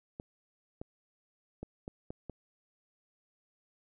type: clicks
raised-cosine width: 2 ms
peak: -27 dBFS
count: 6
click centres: 0.199 / 0.815 / 1.63 / 1.879 / 2.105 / 2.297 s
effects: none

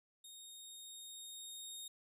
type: tone with level ramp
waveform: 20% pulse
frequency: 3713 Hz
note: A#7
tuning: 8 cents flat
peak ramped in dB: -47 to -40 dBFS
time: 0.24-1.88 s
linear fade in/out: 5 ms
effects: none

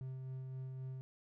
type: tone with tremolo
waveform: triangle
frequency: 130.8 Hz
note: C3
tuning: in tune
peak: -39 dBFS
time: 0.01-1.01 s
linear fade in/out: 0 ms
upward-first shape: sine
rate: 3.8 Hz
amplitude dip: 25%
effects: none

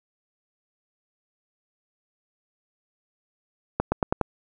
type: accelerating click train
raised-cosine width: 1 ms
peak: -7 dBFS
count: 5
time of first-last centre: 3.8-4.213 s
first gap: 120 ms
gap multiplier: 0.9
effects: none

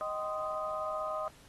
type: harmonic tone with a mistuned harmonic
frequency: 207.7 Hz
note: G#3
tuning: in tune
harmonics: 3 / 4 / 5 / 6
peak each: -36 / -44 / -42 / -37 dBFS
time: 0.01-1.28 s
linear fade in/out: 0 ms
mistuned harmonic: 4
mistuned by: -130 cents
effects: pink hiss -59 dBFS RMS until 1.48 s + AAC 32 kbps

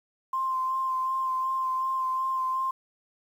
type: tone with vibrato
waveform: sine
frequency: 1046.5 Hz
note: C6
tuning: in tune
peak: -25 dBFS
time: 0.33-2.71 s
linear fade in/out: 5 ms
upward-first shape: sine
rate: 2.7 Hz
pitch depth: 14 cents each way
effects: 9-bit

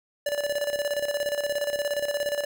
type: tone with tremolo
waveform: square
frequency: 580 Hz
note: D5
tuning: 22 cents flat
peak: -24 dBFS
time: 0.26-2.45 s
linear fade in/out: 5 ms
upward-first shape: square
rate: 17 Hz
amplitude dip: 65%
effects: none

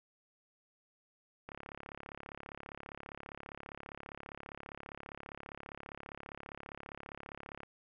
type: click train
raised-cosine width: 0.5 ms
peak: -30 dBFS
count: 216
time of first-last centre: 1.49-7.633 s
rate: 35 Hz
effects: none

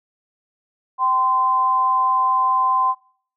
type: tone pair together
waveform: sine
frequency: 773 / 1031.8 Hz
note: G5 / C6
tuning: -24 / -24 cents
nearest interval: perfect fourth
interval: 500 cents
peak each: -24 / -16 dBFS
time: 0.98-2.95 s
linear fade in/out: 50 ms
effects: noise-tail reverb RT60 0.5 s tail -18 dB re dry

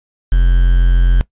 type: tone with quantisation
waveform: triangle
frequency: 43.65 Hz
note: F1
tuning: in tune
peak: -5 dBFS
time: 0.32-1.21 s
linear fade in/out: 0 ms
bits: 5
effects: noise-tail reverb RT60 0.1 s tail -19 dB re dry + resampled to 8000 Hz

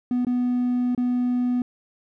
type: tone with dropouts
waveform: triangle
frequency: 246.9 Hz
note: B3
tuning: in tune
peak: -17 dBFS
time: 0.11-1.62 s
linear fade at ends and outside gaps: 2 ms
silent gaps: 0.249-0.268 / 0.949-0.977 s
effects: tanh soft clip ceiling -14 dBFS

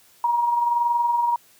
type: tone with amplitude modulation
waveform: sine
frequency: 950 Hz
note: A#5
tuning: 33 cents sharp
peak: -16 dBFS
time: 0.24-1.36 s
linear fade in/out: 2 ms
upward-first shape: sine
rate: 21.2 Hz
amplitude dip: 45%
effects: white hiss -55 dBFS RMS until 1.59 s + high-pass 60 Hz 12 dB/octave

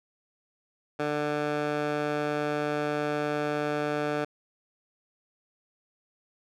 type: tone with band-pass filter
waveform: 15% pulse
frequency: 148.4 Hz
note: D3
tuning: 18 cents sharp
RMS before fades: -29 dBFS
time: 0.99-4.25 s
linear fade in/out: 10 ms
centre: 900 Hz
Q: 0.67
effects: none

